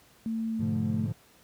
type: tone with pitch glide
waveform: sine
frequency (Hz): 224.8 to 218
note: A3 to A3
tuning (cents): +37 to -16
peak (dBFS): -28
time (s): 0.26-1.06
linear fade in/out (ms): 0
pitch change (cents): -53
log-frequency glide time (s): 0.48-0.81
type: chord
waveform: triangle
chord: G# diminished seventh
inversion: none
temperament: equal with one note detuned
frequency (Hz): 103.83 / 123.47 / 145.82 / 174.61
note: G#2 / B2 / D3 / F3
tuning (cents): 0 / 0 / -12 / 0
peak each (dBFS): -30 / -34 / -33 / -35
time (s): 0.59-1.13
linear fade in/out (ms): 10
effects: pink hiss -59 dBFS RMS until 1.43 s + high-pass 60 Hz 12 dB/octave